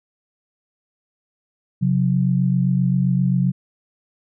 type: tone pair together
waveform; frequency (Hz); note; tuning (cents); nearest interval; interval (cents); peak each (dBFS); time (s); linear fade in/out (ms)
sine; 133.5 / 181.1; C3 / F#3; +35 / -37; perfect fourth; 528; -18; 1.81-3.52; 20
effects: none